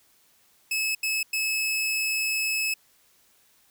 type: tone bursts at uneven times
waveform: sawtooth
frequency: 2591 Hz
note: E7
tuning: 30 cents flat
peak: -21 dBFS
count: 3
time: 0.71-0.95 / 1.03-1.23 / 1.33-2.74 s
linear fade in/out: 5 ms
effects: white hiss -62 dBFS RMS until 3.7 s